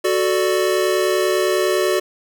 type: chord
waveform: square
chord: D major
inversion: first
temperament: equal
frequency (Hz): 370 / 440 / 587.3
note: F#4 / A4 / D5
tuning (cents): 0 / 0 / 0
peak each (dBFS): -19 / -23 / -22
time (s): 0.04-2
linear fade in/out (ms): 10
effects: none